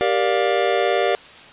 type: chord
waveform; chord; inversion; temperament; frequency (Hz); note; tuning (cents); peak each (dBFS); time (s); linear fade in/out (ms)
square; G minor seventh; none; just; 392 / 470.4 / 588 / 705.6; G4 / Bb4 / D5 / F5; 0 / +16 / +2 / +18; -23; 0.01-1.15; 0
effects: white hiss -42 dBFS RMS until 1.52 s + resampled to 8000 Hz